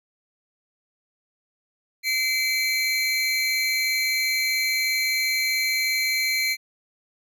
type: tone cluster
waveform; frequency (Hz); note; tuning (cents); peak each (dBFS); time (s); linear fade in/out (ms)
square; 2061 / 2304 / 4167; C7 / D7 / C8; -27 / -34 / -8; -28 / -25 / -27; 2.03-6.57; 50
effects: none